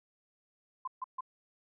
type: tone bursts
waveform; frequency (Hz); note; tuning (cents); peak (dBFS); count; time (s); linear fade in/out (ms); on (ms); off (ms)
sine; 1030; C6; -28; -34; 3; 0.85-1.208; 5; 26; 140
effects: none